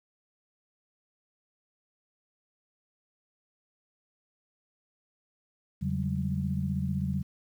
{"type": "tone cluster", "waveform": "sine", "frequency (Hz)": [84, 140.2, 187.3, 202.8], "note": ["E2", "C#3", "F#3", "G#3"], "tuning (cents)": [33, 20, 21, -41], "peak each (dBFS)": [-34, -32, -31, -38], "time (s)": [5.81, 7.23], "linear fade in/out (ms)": 20, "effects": ["10-bit"]}